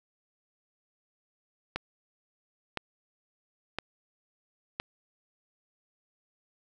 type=click train; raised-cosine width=0.3 ms; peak=-15 dBFS; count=4; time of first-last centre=1.76-4.8 s; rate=0.987 Hz; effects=9-bit